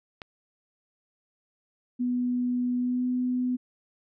click, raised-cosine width 0.3 ms, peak -22 dBFS, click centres 0.218 s
sine tone with pitch glide, 246.9 to 250.3 Hz, B3 to B3, 0 to +23 cents, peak -24 dBFS, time 1.99-3.57 s, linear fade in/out 20 ms, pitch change +23 cents, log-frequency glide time 2.77-3.06 s
effects none

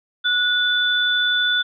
sine tone pair together, 1464 / 3488 Hz, F#6 / A7, -19 / -16 cents, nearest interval octave + minor third, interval 1503 cents, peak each -19 dBFS, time 0.24-1.63 s, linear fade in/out 20 ms, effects none

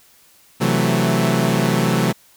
sawtooth chord, F# half-diminished seventh, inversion second, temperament equal, 130.81 / 164.81 / 185 / 220 Hz, C3 / E3 / F#3 / A3, 0 / 0 / 0 / 0 cents, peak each -17 dBFS, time 0.6-2.13 s, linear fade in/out 20 ms, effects white hiss -52 dBFS RMS until 2.36 s

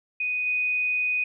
sine tone with level steps, 2489 Hz, D#7, in tune, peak -24 / -22 dBFS, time 0.2-1.24 s, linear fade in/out 5 ms, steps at 0.46 s, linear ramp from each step 10 ms, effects none

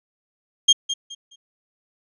35% pulse tone with echo, 3216 Hz, G7, 44 cents sharp, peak -8 dBFS, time 0.68-0.73 s, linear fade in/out 10 ms, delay 210 ms, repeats 3, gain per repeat -12 dB, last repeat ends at 1.36 s, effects resampled to 24000 Hz

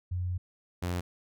sine / sawtooth tone pair in turn, 89.9 / 88.61 Hz, F#2 / F2, -49 / +26 cents, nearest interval unison, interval 25 cents, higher first, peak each -29 / -26 dBFS, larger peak second, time 0.11-0.38 / 0.82-1.01 s, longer first, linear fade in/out 10 ms, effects none

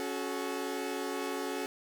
sawtooth chord, F# minor, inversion second, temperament equal with one note detuned, 277.2 / 370 / 431.2 Hz, C#4 / F#4 / A4, 0 / 0 / -35 cents, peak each -34 dBFS, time 0-1.66 s, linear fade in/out 0 ms, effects none

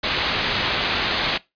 white low-pass noise, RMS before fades -23 dBFS, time 0.03-1.38 s, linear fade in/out 10 ms, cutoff 4400 Hz, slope 48 dB/octave, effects noise-tail reverb RT60 0.2 s tail -20 dB re dry + resampled to 11025 Hz

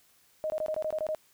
sine tone bursts, 622.3 Hz, D#5, in tune, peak -28 dBFS, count 9, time 0.44-1.148 s, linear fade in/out 0 ms, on 60 ms, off 21 ms, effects white hiss -64 dBFS RMS until 1.33 s

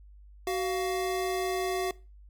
square tone pair together, 374.9 / 700 Hz, F#4 / F5, +23 / +4 cents, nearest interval major seventh, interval 1081 cents, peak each -30 / -34 dBFS, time 0.47-1.91 s, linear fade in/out 2 ms, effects noise-tail reverb RT60 0.3 s tail -20 dB re dry + added 50 Hz sine -49 dBFS peak until 2.29 s

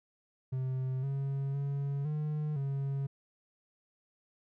triangle tone with pitch steps, 130.2 / 137.6 / 140.2 / 151.4 / 137.9 Hz, C3 / C#3 / C#3 / D#3 / C#3, -8 / -12 / +20 / -47 / -9 cents, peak -29 dBFS, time 0.52-3.07 s, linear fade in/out 10 ms, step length 510 ms, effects none

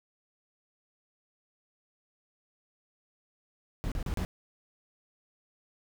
brown noise bursts, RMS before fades -32 dBFS, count 4, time 3.84-4.25 s, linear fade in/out 0 ms, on 77 ms, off 34 ms, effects none

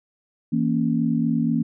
sine chord, A# diminished, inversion second, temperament equal, 164.81 / 233.1 / 277.2 Hz, E3 / A#3 / C#4, 0 / 0 / 0 cents, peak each -24 / -21 / -25 dBFS, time 0.52-1.63 s, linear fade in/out 10 ms, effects none

